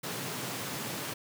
pink high-pass noise, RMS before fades -37 dBFS, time 0.03-1.14 s, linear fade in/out 10 ms, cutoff 110 Hz, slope 48 dB/octave, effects none

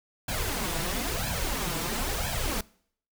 pink noise with flanger, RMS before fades -30 dBFS, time 0.28-2.61 s, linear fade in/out 5 ms, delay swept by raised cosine 1.2 to 6.1 ms, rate 1 Hz, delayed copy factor +0.8, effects noise-tail reverb RT60 0.6 s tail -23 dB re dry

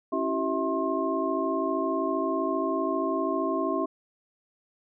sine tone cluster, 274.5 / 329.7 / 382.4 / 651 / 1066 Hz, C#4 / E4 / G4 / E5 / C6, -17 / 0 / -43 / -22 / +32 cents, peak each -31 dBFS, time 0.12-3.86 s, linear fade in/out 10 ms, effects none

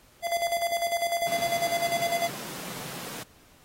square tone with tremolo, 683 Hz, F5, 39 cents flat, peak -24 dBFS, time 0.22-2.3 s, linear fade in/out 50 ms, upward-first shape square, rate 10 Hz, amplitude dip 60%
pink high-pass noise, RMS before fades -39 dBFS, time 1.27-3.23 s, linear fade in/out 2 ms, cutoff 120 Hz, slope 96 dB/octave
effects pink hiss -58 dBFS RMS until 3.64 s + AAC 48 kbps

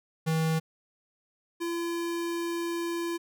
square tone pair in turn, 160.4 / 339.9 Hz, E3 / F4, -47 / -47 cents, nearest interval octave + minor second, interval 1300 cents, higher second, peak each -25 / -30 dBFS, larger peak first, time 0.26-0.6 / 1.6-3.18 s, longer second, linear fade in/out 20 ms, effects none

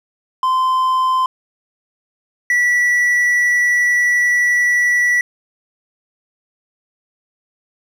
triangle tone pair in turn, 1034 / 1951.9 Hz, C6 / B6, -21 / -21 cents, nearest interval major seventh, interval 1100 cents, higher second, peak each -11 / -10 dBFS, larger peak second, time 0.43-1.26 / 2.5-5.21 s, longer second, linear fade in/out 2 ms, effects none

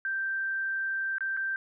sine tone with dropouts, 1568 Hz, G6, in tune, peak -28 dBFS, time 0.05-1.56 s, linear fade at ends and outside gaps 1 ms, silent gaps 1.183-1.207 / 1.367-1.372 s, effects none

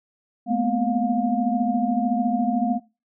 sine tone cluster, 214.8 / 236.5 / 250.3 / 708 Hz, A3 / A#3 / B3 / F5, -41 / +25 / +23 / +23 cents, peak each -25 dBFS, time 0.46-2.8 s, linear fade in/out 50 ms, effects noise-tail reverb RT60 0.3 s tail -21 dB re dry

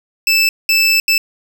25% pulse tone bursts at uneven times, 2637 Hz, E7, in tune, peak -6 dBFS, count 3, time 0.27-0.49 / 0.69-1 / 1.08-1.18 s, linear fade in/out 2 ms, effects none

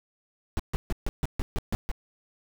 brown noise bursts, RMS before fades -26 dBFS, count 9, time 0.57-1.915 s, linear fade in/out 0 ms, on 25 ms, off 140 ms, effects none

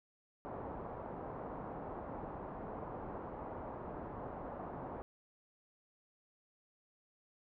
white low-pass noise, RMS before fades -45 dBFS, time 0.45-5.02 s, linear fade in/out 0 ms, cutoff 960 Hz, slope 24 dB/octave, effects none

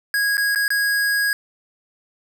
square tone with dropouts, 1650 Hz, G#6, 12 cents flat, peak -18 dBFS, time 0.14-1.33 s, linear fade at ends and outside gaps 1 ms, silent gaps 0.37-0.379 / 0.549-0.558 / 0.68-0.704 s, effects none

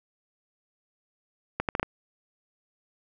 accelerating click train, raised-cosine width 0.5 ms, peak -11 dBFS, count 5, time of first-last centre 1.6-1.83 s, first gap 88 ms, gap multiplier 0.72, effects none

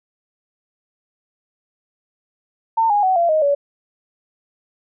sine tone with pitch steps, 903 / 823.3 / 750.6 / 684.3 / 623.9 / 568.9 Hz, A5 / G#5 / F#5 / F5 / D#5 / C#5, +45 / -15 / +25 / -35 / +5 / +45 cents, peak -13 dBFS, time 2.77-3.55 s, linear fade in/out 10 ms, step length 130 ms, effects none

